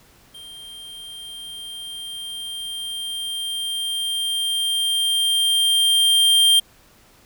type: tone with level ramp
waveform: square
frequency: 3180 Hz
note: G7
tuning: 24 cents sharp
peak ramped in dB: -38 to -12 dBFS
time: 0.34-6.6 s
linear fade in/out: 10 ms
effects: pink hiss -53 dBFS RMS until 7.25 s